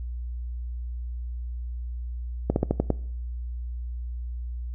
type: slowing click train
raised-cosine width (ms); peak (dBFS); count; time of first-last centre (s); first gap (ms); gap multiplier
2; -8; 6; 2.5-2.903; 61; 1.14
effects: noise-tail reverb RT60 0.6 s tail -21 dB re dry + added 60 Hz sine -30 dBFS peak until 4.74 s